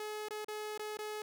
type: tone with dropouts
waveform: sawtooth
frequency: 425 Hz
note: G#4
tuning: 40 cents sharp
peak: -35 dBFS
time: 0-1.22 s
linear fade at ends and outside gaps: 2 ms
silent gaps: 0.285-0.307 / 0.446-0.483 / 0.777-0.794 / 0.971-0.989 s
effects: none